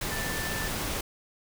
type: tone in noise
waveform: sine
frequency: 1768 Hz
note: A6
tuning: 8 cents sharp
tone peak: -35 dBFS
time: 0.11-0.68 s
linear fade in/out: 5 ms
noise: pink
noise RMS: -32 dBFS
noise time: 0.01-1.01 s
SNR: -6 dB
effects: none